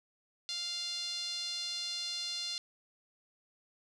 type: tone with band-pass filter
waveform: 5% pulse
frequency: 698.5 Hz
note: F5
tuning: in tune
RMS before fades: -38 dBFS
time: 0.49-2.58 s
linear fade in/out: 0 ms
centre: 4100 Hz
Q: 3.6
effects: none